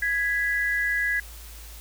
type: tone pair together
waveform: sine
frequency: 1661.2 / 1977.9 Hz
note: G#6 / B6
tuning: 0 / +2 cents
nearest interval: minor third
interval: 302 cents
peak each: -24 / -26 dBFS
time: 0.02-1.2 s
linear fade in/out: 5 ms
effects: added 55 Hz sine -41 dBFS peak until 1.8 s + white hiss -46 dBFS RMS until 1.8 s